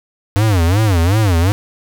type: tone with vibrato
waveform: square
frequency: 95.5 Hz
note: G2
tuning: 45 cents flat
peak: -11 dBFS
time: 0.36-1.52 s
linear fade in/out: 0 ms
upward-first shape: sine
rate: 2.7 Hz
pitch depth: 260 cents each way
effects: 8-bit